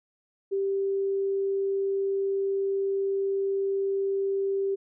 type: tone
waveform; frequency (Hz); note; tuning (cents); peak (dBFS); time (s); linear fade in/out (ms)
sine; 392; G4; 0; -24; 0.51-4.76; 20
effects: none